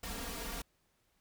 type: noise with comb filter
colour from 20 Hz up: pink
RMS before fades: -41 dBFS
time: 0.03-0.62 s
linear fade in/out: 5 ms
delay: 4.3 ms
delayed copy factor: +0.95
effects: pink hiss -75 dBFS RMS until 1.2 s